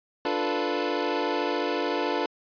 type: chord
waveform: 25% pulse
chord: B half-diminished seventh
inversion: first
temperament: equal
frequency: 293.7 / 349.2 / 440 / 493.9 Hz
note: D4 / F4 / A4 / B4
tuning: 0 / 0 / 0 / 0 cents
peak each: -27 dBFS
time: 0.25-2.26 s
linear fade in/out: 2 ms
effects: resampled to 11025 Hz

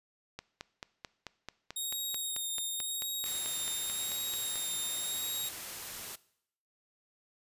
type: click train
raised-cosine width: 0.2 ms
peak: -23 dBFS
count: 20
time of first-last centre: 0.39-4.557 s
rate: 4.56 Hz
type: tone with vibrato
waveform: 10% pulse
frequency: 3729 Hz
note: A#7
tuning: in tune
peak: -27 dBFS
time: 1.76-5.49 s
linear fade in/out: 5 ms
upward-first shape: sine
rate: 0.91 Hz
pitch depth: 24 cents each way
type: noise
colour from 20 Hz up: white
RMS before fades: -42 dBFS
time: 3.25-6.16 s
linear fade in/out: 10 ms
effects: noise-tail reverb RT60 0.7 s tail -20 dB re dry + resampled to 32000 Hz

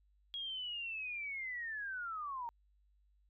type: linear sweep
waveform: sine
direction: down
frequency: 3308 to 911 Hz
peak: -39 dBFS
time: 0.34-2.49 s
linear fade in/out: 0 ms
effects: added 50 Hz sine -68 dBFS peak until 3.29 s

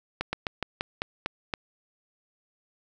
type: slowing click train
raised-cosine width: 0.3 ms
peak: -12 dBFS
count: 8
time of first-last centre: 0.21-1.538 s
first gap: 120 ms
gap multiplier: 1.15
effects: none

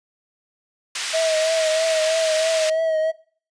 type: band-pass noise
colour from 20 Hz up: pink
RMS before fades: -27 dBFS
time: 0.95-2.7 s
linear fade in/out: 5 ms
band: 2000 to 8000 Hz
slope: 12 dB/octave
type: tone with vibrato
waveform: triangle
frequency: 639 Hz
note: D#5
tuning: 46 cents sharp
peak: -16 dBFS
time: 1.13-3.12 s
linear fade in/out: 20 ms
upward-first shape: triangle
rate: 3.1 Hz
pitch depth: 42 cents each way
effects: noise-tail reverb RT60 0.5 s tail -23 dB re dry + resampled to 22050 Hz

